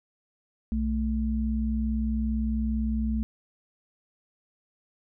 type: tone pair together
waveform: sine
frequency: 62.34 / 220 Hz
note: B1 / A3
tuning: +17 / 0 cents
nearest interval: octave + minor seventh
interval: 2183 cents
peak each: -27 dBFS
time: 0.72-3.23 s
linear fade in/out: 0 ms
effects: none